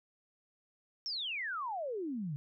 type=exponential sweep; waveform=sine; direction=down; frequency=5588 to 135.7 Hz; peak=-35 dBFS; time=1.06-2.36 s; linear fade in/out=0 ms; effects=none